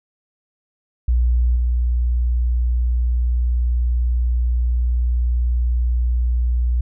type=tone with level steps; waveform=sine; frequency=60.3 Hz; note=B1; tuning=41 cents flat; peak=-13 / -15 dBFS; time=1.08-6.81 s; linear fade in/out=5 ms; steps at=1.56 s; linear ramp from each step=2 ms; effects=none